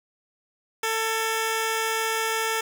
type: tone pair together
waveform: 10% pulse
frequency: 446.3 / 1685 Hz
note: A4 / G#6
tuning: +25 / +25 cents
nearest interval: octave + major seventh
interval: 2300 cents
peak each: -16 / -24 dBFS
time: 0.83-2.61 s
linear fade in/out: 5 ms
effects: none